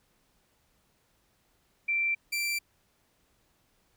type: tone pair in turn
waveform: sine / sawtooth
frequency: 2349 / 2349 Hz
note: D7 / D7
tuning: 0 / 0 cents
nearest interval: unison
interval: 0 cents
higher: neither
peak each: -25 dBFS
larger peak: neither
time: 1.88-2.15 / 2.32-2.59 s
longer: neither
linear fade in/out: 10 ms
effects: pink hiss -70 dBFS RMS until 3.96 s